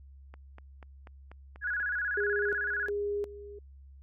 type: click train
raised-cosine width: 0.5 ms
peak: -34 dBFS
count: 7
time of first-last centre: 0.34-1.803 s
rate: 4.1 Hz
type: tone with vibrato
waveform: sine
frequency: 1564 Hz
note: G6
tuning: 4 cents flat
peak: -29 dBFS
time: 1.61-2.9 s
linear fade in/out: 50 ms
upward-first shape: square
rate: 16 Hz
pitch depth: 110 cents each way
type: tone with tremolo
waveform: sine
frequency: 409.1 Hz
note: G#4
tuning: 26 cents flat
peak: -29 dBFS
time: 2.17-3.59 s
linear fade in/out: 5 ms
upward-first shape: square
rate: 1.4 Hz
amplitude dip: 80%
effects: added 68 Hz sine -49 dBFS peak until 4.02 s